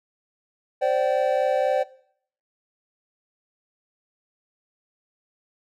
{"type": "chord", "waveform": "triangle", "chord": "C suspended second", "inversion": "none", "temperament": "equal with one note detuned", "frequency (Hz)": [523.3, 587.3, 767], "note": ["C5", "D5", "G5"], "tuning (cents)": [0, 0, -38], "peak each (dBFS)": [-21, -21, -23], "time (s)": [0.81, 1.84], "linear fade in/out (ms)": 20, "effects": ["noise-tail reverb RT60 0.6 s tail -20 dB re dry"]}